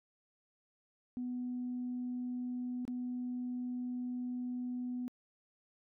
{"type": "tone with dropouts", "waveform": "sine", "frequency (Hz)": 247.9, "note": "B3", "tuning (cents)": 7, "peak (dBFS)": -35, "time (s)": [1.17, 5.08], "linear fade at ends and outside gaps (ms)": 0, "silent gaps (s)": [2.852, 2.879], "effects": ["tanh soft clip ceiling -31 dBFS"]}